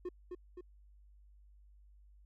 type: tone with echo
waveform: triangle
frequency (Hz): 359.6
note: F#4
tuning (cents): -49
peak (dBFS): -35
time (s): 0.05-0.09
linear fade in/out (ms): 5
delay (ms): 260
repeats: 2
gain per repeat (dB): -4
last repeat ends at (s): 0.61
effects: added 50 Hz sine -58 dBFS peak until 2.25 s